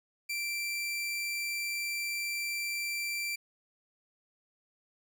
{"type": "tone", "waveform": "sawtooth", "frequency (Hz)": 2349, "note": "D7", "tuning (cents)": 0, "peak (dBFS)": -29, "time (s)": [0.29, 3.36], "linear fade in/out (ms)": 10, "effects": []}